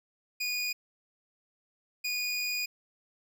25% pulse tone pair in turn, 2459 / 2459 Hz, D#7 / D#7, -21 / -21 cents, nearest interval unison, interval 0 cents, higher neither, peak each -26 dBFS, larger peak neither, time 0.4-0.73 / 2.04-2.66 s, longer second, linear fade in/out 10 ms, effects none

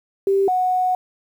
sine tone pair in turn, 392 / 735.9 Hz, G4 / F#5, 0 / -10 cents, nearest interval major seventh, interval 1090 cents, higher second, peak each -14 / -16 dBFS, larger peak first, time 0.27-0.48 / 0.48-0.95 s, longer second, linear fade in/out 2 ms, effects 8-bit

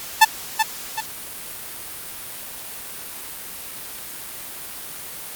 sawtooth tone with echo, 880 Hz, A5, in tune, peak -3 dBFS, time 0.21-0.25 s, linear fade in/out 10 ms, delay 380 ms, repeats 2, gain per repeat -8 dB, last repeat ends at 1.01 s, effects white hiss -34 dBFS RMS until 5.35 s + Opus 48 kbps

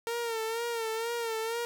sawtooth tone with vibrato, 457.8 Hz, A#4, 31 cents flat, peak -27 dBFS, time 0.07-1.65 s, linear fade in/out 0 ms, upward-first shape sine, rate 2.1 Hz, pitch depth 59 cents each way, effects none

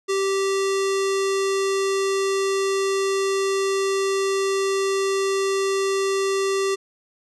square tone with low-pass filter, 390 Hz, G4, 9 cents flat, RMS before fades -22 dBFS, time 0.08-6.76 s, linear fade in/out 20 ms, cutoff 7500 Hz, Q 1.7, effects none

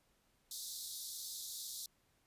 pink high-pass noise, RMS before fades -45 dBFS, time 0.51-1.86 s, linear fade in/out 2 ms, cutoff 3600 Hz, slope 96 dB/octave, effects pink hiss -75 dBFS RMS until 2.26 s + resampled to 32000 Hz

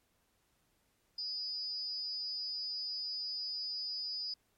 sine tone with amplitude modulation, 4953 Hz, D#8, 9 cents flat, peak -33 dBFS, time 1.18-4.34 s, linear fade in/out 5 ms, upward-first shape sine, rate 298 Hz, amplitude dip 70%, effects pink hiss -75 dBFS RMS until 4.57 s + MP3 64 kbps

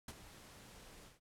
pink noise with ADSR envelope, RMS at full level -45 dBFS, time 0.08-1.2 s, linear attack 4 ms, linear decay 39 ms, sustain -12 dB, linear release 160 ms, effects low-pass 12000 Hz 12 dB/octave

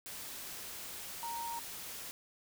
sine tone in noise, 932.3 Hz, A#5, in tune, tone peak -38 dBFS, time 1.23-1.59 s, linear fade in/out 0 ms, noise white, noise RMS -45 dBFS, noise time 0.06-2.11 s, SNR +4 dB, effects none

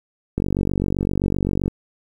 click train, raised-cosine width 3 ms, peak -8 dBFS, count 63, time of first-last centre 0.38-1.68 s, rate 47.7 Hz, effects 8-bit

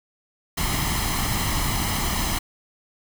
pink noise with comb filter, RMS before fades -24 dBFS, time 0.57-2.39 s, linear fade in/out 10 ms, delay 0.98 ms, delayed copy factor +0.65, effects none

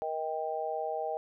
harmonic tone, 157.6 Hz, D#3, 23 cents sharp, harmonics 3 / 4 / 5, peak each -37 / -35 / -35 dBFS, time 0.02-1.17 s, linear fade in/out 0 ms, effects none

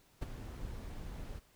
brown noise with ADSR envelope, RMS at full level -34 dBFS, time 0.21-1.4 s, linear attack 16 ms, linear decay 17 ms, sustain -10 dB, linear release 21 ms, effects pink hiss -67 dBFS RMS until 1.55 s

